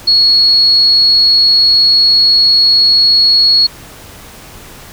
sine tone, 4339 Hz, C#8, 38 cents flat, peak -5 dBFS, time 0.07-3.67 s, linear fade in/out 10 ms, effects pink hiss -34 dBFS RMS until 4.92 s

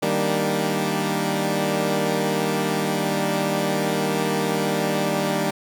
15% pulse chord, Eb major seventh, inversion none, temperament equal, 155.56 / 196 / 233.1 / 293.7 Hz, Eb3 / G3 / Bb3 / D4, 0 / 0 / 0 / 0 cents, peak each -20 / -18 / -21 / -23 dBFS, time 0.02-5.51 s, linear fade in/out 10 ms, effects none

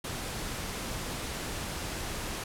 pink noise, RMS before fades -36 dBFS, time 0.04-2.44 s, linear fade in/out 5 ms, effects low-pass 12000 Hz 12 dB/octave

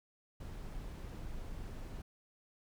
brown noise, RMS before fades -44 dBFS, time 0.4-2.02 s, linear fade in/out 5 ms, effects none

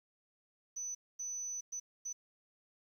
sine tone bursts at uneven times, 6000 Hz, F#8, 23 cents sharp, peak -38 dBFS, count 4, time 0.76-0.95 / 1.19-1.61 / 1.72-1.8 / 2.05-2.13 s, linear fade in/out 10 ms, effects 11-bit

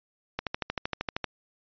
click train, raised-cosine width 0.3 ms, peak -13 dBFS, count 12, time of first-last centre 0.39-1.243 s, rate 12.9 Hz, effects resampled to 11025 Hz

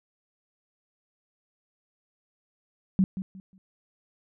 sine tone with echo, 190 Hz, F#3, 46 cents sharp, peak -17 dBFS, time 2.99-3.04 s, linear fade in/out 0 ms, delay 180 ms, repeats 3, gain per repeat -12 dB, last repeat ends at 3.58 s, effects none

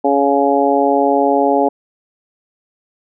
harmonic tone, 140 Hz, C#3, 18 cents sharp, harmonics 2 / 3 / 4 / 5 / 6, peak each -17 / -17 / -17 / -17 / -17 dBFS, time 0.04-1.69 s, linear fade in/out 10 ms, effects none

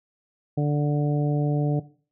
harmonic tone, 146.83 Hz, D3, in tune, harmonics 1 / 2 / 3 / 4 / 5, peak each -21 / -27 / -31 / -33 / -35 dBFS, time 0.57-1.8 s, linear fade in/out 10 ms, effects noise-tail reverb RT60 0.4 s tail -17 dB re dry

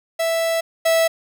45% pulse tone pair in turn, 659.3 / 655.6 Hz, E5 / E5, 0 / -10 cents, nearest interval unison, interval 10 cents, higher first, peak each -18 / -14 dBFS, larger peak second, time 0.19-0.61 / 0.85-1.08 s, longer first, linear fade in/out 10 ms, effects none

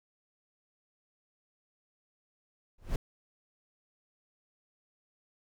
brown noise with exponential growth, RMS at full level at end -24 dBFS, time 2.78-2.96 s, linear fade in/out 5 ms, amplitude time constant 38 ms, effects none

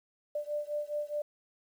sine beating tone pair, 590 / 594.8 Hz, D5 / D5, +8 / +22 cents, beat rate 4.8 Hz, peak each -35 / -36 dBFS, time 0.35-1.22 s, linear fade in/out 5 ms, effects 10-bit

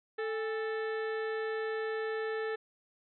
harmonic tone with a mistuned harmonic, 440 Hz, A4, in tune, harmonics 1 / 2 / 3 / 4 / 5 / 6 / 7 / 8 / 9, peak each -33 / -45 / -45 / -41 / -52 / -55 / -58 / -57 / -58 dBFS, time 0.18-2.56 s, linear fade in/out 10 ms, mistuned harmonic 2, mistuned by -120 cents, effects none

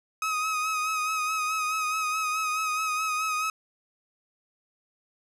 30% pulse tone with vibrato, 1264 Hz, D#6, 27 cents sharp, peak -23 dBFS, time 0.22-3.5 s, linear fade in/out 2 ms, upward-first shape sine, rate 4.7 Hz, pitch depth 36 cents each way, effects low-pass 12000 Hz 12 dB/octave

